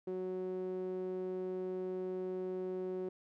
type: tone with band-pass filter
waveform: sawtooth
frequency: 185 Hz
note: F#3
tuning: in tune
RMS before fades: -39 dBFS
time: 0.07-3.09 s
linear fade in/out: 5 ms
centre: 380 Hz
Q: 3.5
effects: none